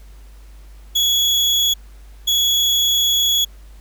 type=tone bursts at uneven times; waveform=35% pulse; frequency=3367 Hz; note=G#7; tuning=23 cents sharp; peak=-12 dBFS; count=2; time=0.95-1.74 / 2.27-3.45 s; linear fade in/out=10 ms; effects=added 50 Hz sine -38 dBFS peak until 3.8 s + pink hiss -53 dBFS RMS until 3.8 s